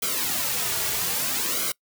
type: noise with flanger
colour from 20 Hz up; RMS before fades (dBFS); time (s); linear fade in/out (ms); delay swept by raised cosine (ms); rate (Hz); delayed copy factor
white; -26; 0.02-1.72; 5; 1.1 to 3.9; 0.62; -0.85
effects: noise-tail reverb RT60 0.1 s tail -24 dB re dry